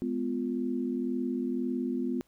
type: chord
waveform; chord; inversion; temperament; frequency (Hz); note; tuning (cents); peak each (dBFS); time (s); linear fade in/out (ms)
sine; F diminished; first; just; 209.5 / 251.4 / 349.2; Ab3 / Cb4 / F4; +15 / +31 / 0; -36 / -30 / -35; 0.02-2.21; 0
effects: pink hiss -69 dBFS RMS until 2.27 s